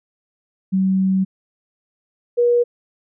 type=tone pair in turn; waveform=sine; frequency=190 / 480.4 Hz; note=F#3 / B4; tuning=+46 / -48 cents; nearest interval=octave + major third; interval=1606 cents; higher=second; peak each=-14 / -12 dBFS; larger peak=second; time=0.72-1.25 / 2.37-2.64 s; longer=first; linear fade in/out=20 ms; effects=none